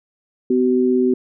sine tone pair together, 252.4 / 378.5 Hz, B3 / F#4, +38 / +39 cents, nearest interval perfect fifth, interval 701 cents, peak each -16 dBFS, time 0.5-1.14 s, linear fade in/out 5 ms, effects none

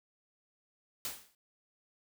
white noise with exponential decay, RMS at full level -35 dBFS, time 1.05-1.35 s, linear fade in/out 1 ms, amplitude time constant 64 ms, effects none

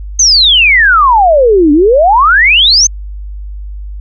sine exponential two-way sweep, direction down then up, 6440 to 283.4 to 6440 Hz, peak -3 dBFS, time 0.19-2.87 s, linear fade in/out 5 ms, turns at 1.72 s, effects added 50 Hz sine -20 dBFS peak until 4 s

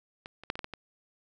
clicks, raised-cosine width 0.3 ms, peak -25 / -30 / -12 / -22 / -20 / -20 / -23 dBFS, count 7, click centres 0.259 / 0.436 / 0.501 / 0.555 / 0.592 / 0.644 / 0.737 s, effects none

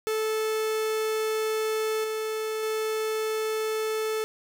45% pulse tone with level steps, 436.7 Hz, A4, 13 cents flat, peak -25 / -28 / -26 dBFS, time 0.07-4.24 s, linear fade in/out 0 ms, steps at 2.04 / 2.63 s, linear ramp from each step 2 ms, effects none

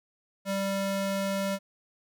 square ring-modulated tone, 392 Hz, G4, in tune, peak -25 dBFS, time 0.45-1.59 s, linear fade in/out 50 ms, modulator 197 Hz, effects none

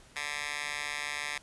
10% pulse tone with high-pass filter, 146.5 Hz, D3, 4 cents flat, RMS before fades -36 dBFS, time 0.16-1.38 s, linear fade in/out 2 ms, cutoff 1700 Hz, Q 1.8, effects pink hiss -57 dBFS RMS until 1.42 s + resampled to 24000 Hz

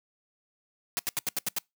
white noise bursts, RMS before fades -29 dBFS, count 7, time 0.97-1.585 s, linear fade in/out 0 ms, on 21 ms, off 78 ms, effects noise-tail reverb RT60 0.2 s tail -26 dB re dry + high-pass 100 Hz 12 dB/octave

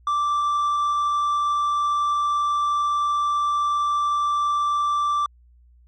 triangle tone, 1172 Hz, D6, 4 cents flat, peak -17 dBFS, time 0.07-5.26 s, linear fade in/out 2 ms, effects added 60 Hz sine -50 dBFS peak until 5.87 s + MP3 32 kbps

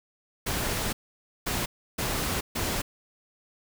pink noise bursts at uneven times, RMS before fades -29 dBFS, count 4, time 0.46-0.93 / 1.46-1.66 / 1.98-2.41 / 2.55-2.82 s, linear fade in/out 10 ms, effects none

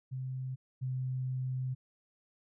sine tone pair in turn, 130 / 129.03 Hz, C3 / C3, -11 / -24 cents, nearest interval unison, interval 13 cents, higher first, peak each -35 / -32 dBFS, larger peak second, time 0.11-0.56 / 0.81-1.75 s, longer second, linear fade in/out 20 ms, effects none

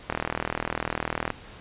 click train, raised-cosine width 0.5 ms, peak -10 dBFS, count 49, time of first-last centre 0.1-1.303 s, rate 39.9 Hz, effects pink hiss -46 dBFS RMS until 1.6 s + resampled to 8000 Hz

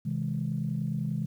sine chord, C augmented, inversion none, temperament equal with one note detuned, 130.81 / 160.77 / 207.7 Hz, C3 / E3 / G#3, 0 / -43 / 0 cents, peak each -32 / -31 / -33 dBFS, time 0.05-1.26 s, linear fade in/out 10 ms, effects tanh soft clip ceiling -19 dBFS + 10-bit

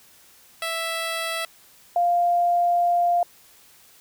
10% pulse / sine tone pair in turn, 659.3 / 698.5 Hz, E5 / F5, 0 / 0 cents, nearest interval minor second, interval 100 cents, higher second, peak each -17 dBFS, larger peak neither, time 0.62-1.45 / 1.96-3.23 s, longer second, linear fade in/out 2 ms, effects white hiss -53 dBFS RMS until 4 s

